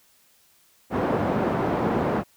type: band-pass noise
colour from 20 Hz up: pink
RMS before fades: -24 dBFS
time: 0.9-2.24 s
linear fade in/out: 50 ms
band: 170 to 900 Hz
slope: 12 dB/octave
effects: white hiss -60 dBFS RMS until 2.36 s